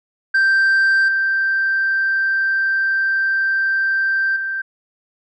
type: tone with level steps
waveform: sine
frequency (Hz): 1568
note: G6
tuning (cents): 0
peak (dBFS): -9 / -14 / -20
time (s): 0.34-4.62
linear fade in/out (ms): 10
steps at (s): 1.08 / 4.36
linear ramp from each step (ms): 5
effects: tanh soft clip ceiling -11 dBFS